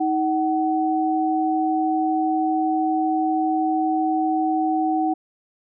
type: tone pair together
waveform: sine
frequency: 316.2 / 752.1 Hz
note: D#4 / F#5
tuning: +28 / +28 cents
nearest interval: octave + minor third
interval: 1500 cents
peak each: -21 dBFS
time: 0-5.14 s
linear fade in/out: 10 ms
effects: none